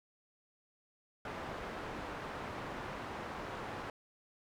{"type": "low-pass noise", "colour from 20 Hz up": "white", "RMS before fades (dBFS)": -43, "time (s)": [1.25, 3.9], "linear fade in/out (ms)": 2, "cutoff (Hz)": 1200, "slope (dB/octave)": 12, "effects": []}